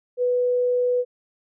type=tone; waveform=sine; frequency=493.9 Hz; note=B4; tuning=in tune; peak=-18 dBFS; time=0.17-1.05 s; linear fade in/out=50 ms; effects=none